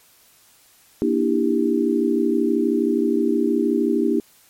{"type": "chord", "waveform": "sine", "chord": "E half-diminished seventh", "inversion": "second", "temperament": "just", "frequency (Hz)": [237.3, 296.7, 329.6, 395.6], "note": ["Bb3", "D4", "E4", "G4"], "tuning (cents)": [31, 18, 0, 16], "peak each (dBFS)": -22, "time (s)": [1.02, 4.2], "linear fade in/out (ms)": 0, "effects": ["white hiss -54 dBFS RMS until 4.49 s", "MP3 64 kbps"]}